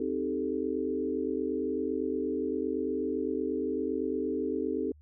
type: chord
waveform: sine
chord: A half-diminished seventh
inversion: first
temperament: equal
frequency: 261.6 / 311.1 / 392 / 440 Hz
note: C4 / Eb4 / G4 / A4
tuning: 0 / 0 / 0 / 0 cents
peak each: -34 dBFS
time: 0-4.92 s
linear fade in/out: 5 ms
effects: added 75 Hz sine -53 dBFS peak until 5.01 s